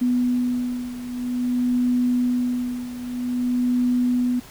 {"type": "beating tone pair", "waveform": "sine", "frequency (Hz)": [246.9, 247.41], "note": ["B3", "B3"], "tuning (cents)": [0, 3], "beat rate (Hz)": 0.51, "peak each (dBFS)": [-21, -25], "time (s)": [0.01, 4.4], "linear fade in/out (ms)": 10, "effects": ["pink hiss -44 dBFS RMS until 4.5 s"]}